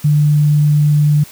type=tone; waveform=sine; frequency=148.5 Hz; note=D3; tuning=20 cents sharp; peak=-8 dBFS; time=0.04-1.24 s; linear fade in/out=10 ms; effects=white hiss -38 dBFS RMS until 1.31 s